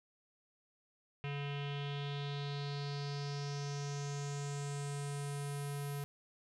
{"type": "tone with low-pass filter sweep", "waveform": "square", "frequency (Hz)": 142.7, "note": "D3", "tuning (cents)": -49, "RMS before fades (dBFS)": -40, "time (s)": [1.24, 6.04], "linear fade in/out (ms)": 0, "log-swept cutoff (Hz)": [2700, 12000], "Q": 4.2, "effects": []}